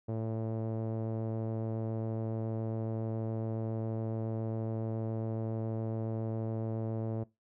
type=tone with low-pass filter; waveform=sawtooth; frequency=111.6 Hz; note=A2; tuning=25 cents sharp; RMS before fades=-35 dBFS; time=0.08-7.24 s; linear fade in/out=10 ms; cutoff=550 Hz; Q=1.7; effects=noise-tail reverb RT60 0.2 s tail -19 dB re dry